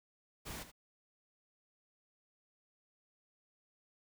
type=noise with echo; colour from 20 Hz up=pink; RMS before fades=-45 dBFS; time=0.45-0.64 s; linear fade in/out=20 ms; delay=78 ms; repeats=1; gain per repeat=-11 dB; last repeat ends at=0.718 s; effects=none